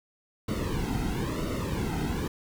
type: noise with flanger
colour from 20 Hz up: brown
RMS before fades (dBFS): -30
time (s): 0.48-2.28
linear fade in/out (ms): 5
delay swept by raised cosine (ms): 1.2 to 1.76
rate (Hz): 1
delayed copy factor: -0.85
effects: none